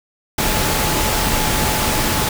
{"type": "tone in noise", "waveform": "sine", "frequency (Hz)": 860, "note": "A5", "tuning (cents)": -40, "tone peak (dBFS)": -26, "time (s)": [0.38, 2.29], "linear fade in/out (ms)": 5, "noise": "pink", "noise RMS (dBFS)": -18, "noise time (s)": [0.38, 2.29], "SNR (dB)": -11, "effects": []}